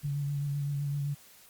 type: tone with vibrato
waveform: sine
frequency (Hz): 142.7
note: D3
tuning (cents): -49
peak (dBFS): -29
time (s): 0.03-1.15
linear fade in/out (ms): 20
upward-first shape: sine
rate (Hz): 7.8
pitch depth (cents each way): 27
effects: white hiss -56 dBFS RMS until 1.49 s + Opus 48 kbps